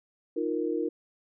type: chord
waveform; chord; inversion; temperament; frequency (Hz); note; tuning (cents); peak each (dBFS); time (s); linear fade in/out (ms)
sine; Eb suspended second; none; equal; 311.1 / 349.2 / 466.2; Eb4 / F4 / Bb4; 0 / 0 / 0; -31; 0.36-0.89; 10
effects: none